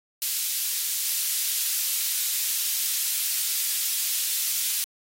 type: high-pass noise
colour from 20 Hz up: white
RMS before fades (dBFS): -26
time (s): 0.22-4.84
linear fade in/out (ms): 0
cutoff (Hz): 3200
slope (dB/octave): 12
effects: AAC 48 kbps